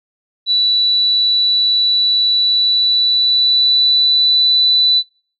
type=tone with pitch glide; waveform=sine; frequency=3951 to 3981 Hz; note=B7 to B7; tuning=0 to +13 cents; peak=-10 dBFS; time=0.46-5.03 s; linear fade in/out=50 ms; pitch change=+13 cents; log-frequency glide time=2.39-4.54 s; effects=noise-tail reverb RT60 0.4 s tail -18 dB re dry